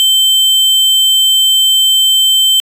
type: tone with sample-and-hold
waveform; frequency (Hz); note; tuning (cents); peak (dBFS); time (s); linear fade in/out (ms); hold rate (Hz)
sine; 3100; G7; -20; -6; 0-2.6; 0; 11025
effects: resampled to 32000 Hz

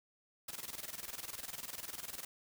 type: noise with tremolo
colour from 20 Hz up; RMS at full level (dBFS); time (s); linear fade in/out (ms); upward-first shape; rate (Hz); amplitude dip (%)
white; -43; 0.48-2.25; 5; square; 20; 75
effects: none

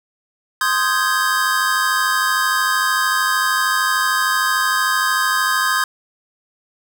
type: chord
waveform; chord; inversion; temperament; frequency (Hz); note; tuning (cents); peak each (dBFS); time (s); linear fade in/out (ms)
square; Ab major seventh; first; equal; 1046.5 / 1244.5 / 1568 / 1661.2; C6 / Eb6 / G6 / Ab6; 0 / 0 / 0 / 0; -22; 0.61-5.84; 2
effects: none

